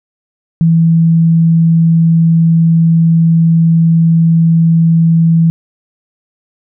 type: tone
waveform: sine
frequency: 164.81 Hz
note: E3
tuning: in tune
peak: -5 dBFS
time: 0.61-5.5 s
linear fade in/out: 0 ms
effects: none